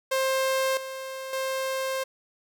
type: tone with level steps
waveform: sawtooth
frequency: 529 Hz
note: C5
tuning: 19 cents sharp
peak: -19 / -30 / -23 dBFS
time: 0.11-2.04 s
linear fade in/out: 10 ms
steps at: 0.77 / 1.33 s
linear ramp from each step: 2 ms
effects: none